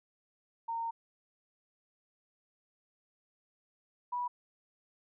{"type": "tone pair in turn", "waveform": "sine", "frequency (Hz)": [919, 977.6], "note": ["A#5", "B5"], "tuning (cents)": [-25, -18], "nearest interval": "minor second", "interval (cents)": 107, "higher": "second", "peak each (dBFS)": [-33, -32], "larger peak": "second", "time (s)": [[0.68, 0.91], [4.12, 4.28]], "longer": "first", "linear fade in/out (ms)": 10, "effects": []}